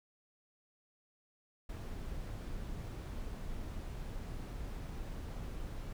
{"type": "noise", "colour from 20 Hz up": "brown", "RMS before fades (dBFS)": -42, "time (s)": [1.69, 5.93], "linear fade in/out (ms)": 5, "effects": []}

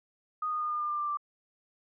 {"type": "tone with pitch steps", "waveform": "sine", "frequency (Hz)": [1239, 1229.7, 1220.5, 1211.4, 1202.3, 1193.3, 1184.4, 1175.6], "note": ["D#6", "D#6", "D#6", "D#6", "D6", "D6", "D6", "D6"], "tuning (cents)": [-8, -21, -34, -47, 40, 27, 14, 1], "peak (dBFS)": -29, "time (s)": [0.42, 1.172], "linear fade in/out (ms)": 5, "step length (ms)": 94, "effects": []}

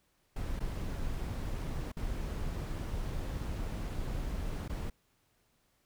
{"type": "noise with dropouts", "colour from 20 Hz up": "brown", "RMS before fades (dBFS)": -36, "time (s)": [0.36, 4.9], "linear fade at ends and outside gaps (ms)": 5, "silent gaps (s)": [[0.594, 0.603], [1.919, 1.968], [4.68, 4.694]], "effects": ["pink hiss -73 dBFS RMS until 5.85 s"]}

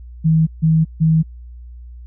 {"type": "tone bursts", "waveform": "sine", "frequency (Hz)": 160, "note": "D#3", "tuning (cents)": 49, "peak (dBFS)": -10, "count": 3, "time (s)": [0.24, 1.23], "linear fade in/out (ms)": 20, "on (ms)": 230, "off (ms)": 150, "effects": ["added 60 Hz sine -33 dBFS peak until 2.06 s"]}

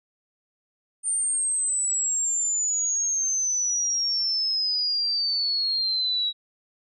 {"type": "exponential sweep", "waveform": "sine", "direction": "down", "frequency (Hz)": [9000, 3857], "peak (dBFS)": -22, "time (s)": [1.03, 6.33], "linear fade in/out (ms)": 50, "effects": []}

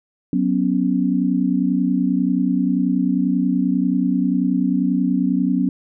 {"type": "chord", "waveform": "sine", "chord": "F# suspended fourth", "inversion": "none", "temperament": "equal", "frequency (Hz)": [185, 246.9, 277.2], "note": ["F#3", "B3", "C#4"], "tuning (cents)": [0, 0, 0], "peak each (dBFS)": -20, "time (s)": [0.33, 5.69], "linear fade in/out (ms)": 2, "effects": []}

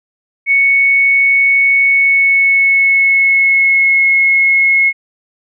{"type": "tone with pitch glide", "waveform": "sine", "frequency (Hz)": [2217, 2173], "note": ["C#7", "C#7"], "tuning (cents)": [0, -35], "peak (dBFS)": -7, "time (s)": [0.46, 4.93], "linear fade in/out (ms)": 50, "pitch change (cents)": -35, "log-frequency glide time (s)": [1.85, 4.06], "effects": []}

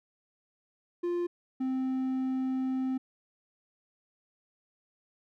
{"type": "tone pair in turn", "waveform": "triangle", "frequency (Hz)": [349.2, 260.8], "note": ["F4", "C4"], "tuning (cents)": [0, -5], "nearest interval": "perfect fourth", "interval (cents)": 505, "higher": "first", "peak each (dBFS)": -26, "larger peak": "neither", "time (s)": [[1.03, 1.27], [1.6, 2.98]], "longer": "second", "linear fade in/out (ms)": 10, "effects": []}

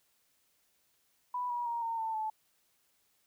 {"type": "tone with pitch steps", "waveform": "sine", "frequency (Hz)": [987.8, 963, 938.8, 915.3, 892.3, 869.9], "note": ["B5", "B5", "A#5", "A#5", "A5", "A5"], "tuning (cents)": [0, -44, 12, -32, 24, -20], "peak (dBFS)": -32, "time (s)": [1.34, 2.3], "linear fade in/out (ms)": 5, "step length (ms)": 160, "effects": ["white hiss -73 dBFS RMS until 3.26 s"]}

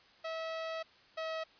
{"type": "tone pair in turn", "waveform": "sawtooth", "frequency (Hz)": [648, 642.4], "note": ["E5", "E5"], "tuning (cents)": [-30, -45], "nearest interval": "unison", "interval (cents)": 15, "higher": "first", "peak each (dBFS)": [-33, -32], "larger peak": "second", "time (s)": [[0.24, 0.83], [1.17, 1.44]], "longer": "first", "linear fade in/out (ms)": 10, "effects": ["white hiss -62 dBFS RMS until 1.59 s", "resampled to 11025 Hz"]}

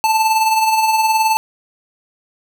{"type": "tone with tremolo", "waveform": "square", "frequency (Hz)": 880, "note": "A5", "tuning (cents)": 0, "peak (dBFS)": -11, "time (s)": [0.04, 1.37], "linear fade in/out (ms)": 0, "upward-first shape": "sine", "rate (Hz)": 19, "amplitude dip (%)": 45, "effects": []}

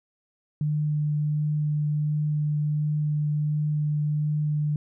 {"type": "tone with vibrato", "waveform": "sine", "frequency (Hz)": 150, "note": "D3", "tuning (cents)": 37, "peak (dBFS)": -22, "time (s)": [0.61, 4.76], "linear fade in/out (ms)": 2, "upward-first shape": "triangle", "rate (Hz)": 1.4, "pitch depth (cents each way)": 10, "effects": []}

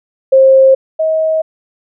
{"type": "tone pair in turn", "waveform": "sine", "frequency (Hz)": [532, 635.3], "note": ["C5", "D#5"], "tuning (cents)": [29, 36], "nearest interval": "minor third", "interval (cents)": 307, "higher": "second", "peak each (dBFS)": [-3, -10], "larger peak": "first", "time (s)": [[0.32, 0.75], [0.99, 1.42]], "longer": "neither", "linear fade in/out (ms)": 10, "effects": []}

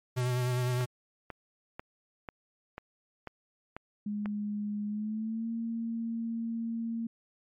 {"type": "tone with vibrato", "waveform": "square", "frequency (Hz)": 124.7, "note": "B2", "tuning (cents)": 17, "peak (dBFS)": -28, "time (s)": [0.16, 0.86], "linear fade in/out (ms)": 20, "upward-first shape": "sine", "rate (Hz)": 9.8, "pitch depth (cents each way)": 26}
{"type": "click train", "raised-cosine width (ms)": 0.5, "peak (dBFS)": -24, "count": 8, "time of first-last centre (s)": [0.81, 4.258], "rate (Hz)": 2.03}
{"type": "tone with pitch glide", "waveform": "sine", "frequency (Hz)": [207.7, 229.1], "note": ["G#3", "A#3"], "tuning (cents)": [0, -30], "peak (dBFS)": -31, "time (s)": [4.06, 7.07], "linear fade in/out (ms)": 5, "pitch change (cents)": 170, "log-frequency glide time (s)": [4.87, 5.49]}
{"effects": ["MP3 64 kbps"]}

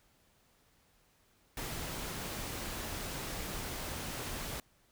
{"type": "noise", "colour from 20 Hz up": "pink", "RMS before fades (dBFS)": -40, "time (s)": [1.57, 4.6], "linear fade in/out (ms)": 2, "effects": ["pink hiss -69 dBFS RMS until 4.91 s"]}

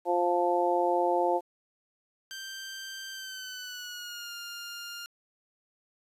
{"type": "harmonic tone", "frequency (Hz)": 175.5, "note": "F3", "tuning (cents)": 9, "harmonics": [2, 3, 4, 5], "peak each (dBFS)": [-29, -29, -29, -29], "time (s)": [0.05, 1.41], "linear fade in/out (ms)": 50}
{"type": "tone with pitch glide", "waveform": "15% pulse", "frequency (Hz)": [1568, 1405], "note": ["G6", "F6"], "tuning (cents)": [0, 10], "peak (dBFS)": -32, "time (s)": [2.31, 5.06], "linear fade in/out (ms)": 0, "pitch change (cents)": -190, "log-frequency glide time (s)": [3.11, 4.33]}
{"effects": ["resampled to 32000 Hz", "10-bit"]}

